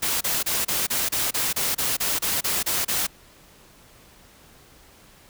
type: noise bursts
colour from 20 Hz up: white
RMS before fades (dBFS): -24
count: 14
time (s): 0.02-3.07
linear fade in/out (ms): 10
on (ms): 190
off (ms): 30
effects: pink hiss -52 dBFS RMS until 5.29 s